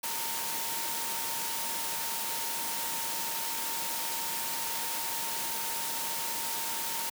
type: tone in noise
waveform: sine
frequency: 918 Hz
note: A#5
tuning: 27 cents flat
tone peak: -40 dBFS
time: 0.03-7.1 s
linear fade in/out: 10 ms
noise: white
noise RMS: -34 dBFS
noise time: 0.03-7.1 s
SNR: -9 dB
effects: high-pass 150 Hz 12 dB/octave